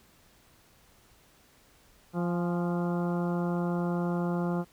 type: harmonic tone with a mistuned harmonic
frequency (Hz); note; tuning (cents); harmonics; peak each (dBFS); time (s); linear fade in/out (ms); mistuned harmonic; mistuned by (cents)
174.61; F3; 0; 1 / 2 / 3 / 4 / 5 / 6 / 7 / 8; -28 / -34 / -38 / -40 / -42 / -44 / -45 / -46; 2.13-4.65; 50; 5; -42
effects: pink hiss -61 dBFS RMS until 4.72 s